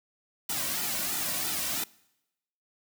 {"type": "noise with flanger", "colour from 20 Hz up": "white", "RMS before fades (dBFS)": -31, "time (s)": [0.49, 1.84], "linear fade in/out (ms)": 5, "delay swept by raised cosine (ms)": [1.8, 2.41], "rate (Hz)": 3, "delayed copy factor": -0.7, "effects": ["noise-tail reverb RT60 0.9 s tail -23 dB re dry"]}